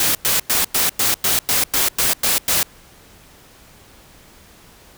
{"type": "noise bursts", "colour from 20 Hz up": "white", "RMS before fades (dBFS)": -17, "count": 11, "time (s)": [0, 2.63], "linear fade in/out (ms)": 2, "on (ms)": 150, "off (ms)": 98, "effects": ["pink hiss -47 dBFS RMS until 4.97 s"]}